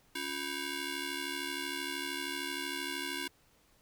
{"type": "ring-modulated tone", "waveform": "10% pulse", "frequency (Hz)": 631, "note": "D#5", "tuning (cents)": 24, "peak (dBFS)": -24, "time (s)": [0.15, 3.28], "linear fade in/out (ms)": 5, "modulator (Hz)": 910, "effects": ["pink hiss -67 dBFS RMS until 3.81 s"]}